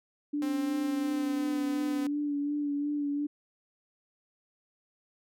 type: tone with vibrato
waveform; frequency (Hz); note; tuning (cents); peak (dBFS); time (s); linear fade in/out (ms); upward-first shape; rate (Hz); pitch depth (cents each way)
sine; 290.1; D4; -21; -28; 0.33-3.27; 10; sine; 2.8; 26
type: tone with pitch glide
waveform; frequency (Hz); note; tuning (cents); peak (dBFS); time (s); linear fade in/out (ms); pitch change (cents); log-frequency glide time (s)
sawtooth; 263.9 to 253.1; C4 to B3; +15 to +43; -32; 0.42-2.07; 2; -72; 0.9-1.58
effects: none